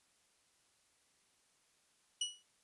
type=tone with exponential decay; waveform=sawtooth; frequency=2932 Hz; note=F#7; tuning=16 cents flat; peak=-28 dBFS; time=2.21-2.43 s; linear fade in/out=5 ms; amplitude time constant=46 ms; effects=white hiss -73 dBFS RMS until 2.63 s + resampled to 24000 Hz